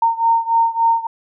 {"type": "beating tone pair", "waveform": "sine", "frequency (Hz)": [916, 919.5], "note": ["A#5", "A#5"], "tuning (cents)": [-31, -24], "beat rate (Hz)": 3.5, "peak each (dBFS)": [-15, -17], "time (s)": [0.02, 1.07], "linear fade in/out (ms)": 5, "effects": []}